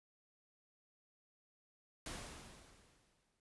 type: noise with exponential decay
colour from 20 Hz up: pink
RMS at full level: -44 dBFS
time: 2.06-3.4 s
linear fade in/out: 2 ms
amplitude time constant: 290 ms
effects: resampled to 24000 Hz